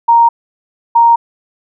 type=tone pair in turn; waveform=sine; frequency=932.3 / 932.3 Hz; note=A#5 / A#5; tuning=0 / 0 cents; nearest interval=unison; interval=0 cents; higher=neither; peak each=-4 dBFS; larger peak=neither; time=0.08-0.29 / 0.95-1.16 s; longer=neither; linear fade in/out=10 ms; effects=none